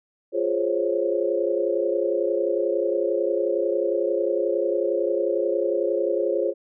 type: chord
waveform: sine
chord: Db major seventh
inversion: first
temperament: equal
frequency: 349.2 / 415.3 / 523.3 / 554.4 Hz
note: F4 / Ab4 / C5 / Db5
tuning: 0 / 0 / 0 / 0 cents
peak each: -26 dBFS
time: 0.32-6.54 s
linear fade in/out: 50 ms
effects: none